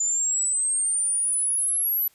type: exponential sweep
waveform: sine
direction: up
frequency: 7040 to 11960 Hz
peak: -21 dBFS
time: 0-2.08 s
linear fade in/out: 5 ms
effects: white hiss -60 dBFS RMS until 2.14 s + resampled to 32000 Hz